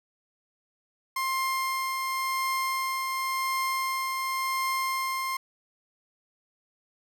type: tone with tremolo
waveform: 30% pulse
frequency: 1057 Hz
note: C6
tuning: 17 cents sharp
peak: -23 dBFS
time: 1.16-5.37 s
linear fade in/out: 5 ms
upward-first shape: triangle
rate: 0.92 Hz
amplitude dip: 30%
effects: none